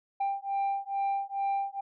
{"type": "beating tone pair", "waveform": "sine", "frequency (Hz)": [790, 792.3], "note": ["G5", "G5"], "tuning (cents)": [13, 18], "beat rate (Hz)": 2.3, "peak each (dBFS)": [-29, -29], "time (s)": [0.2, 1.81], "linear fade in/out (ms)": 10, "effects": ["tanh soft clip ceiling -25 dBFS"]}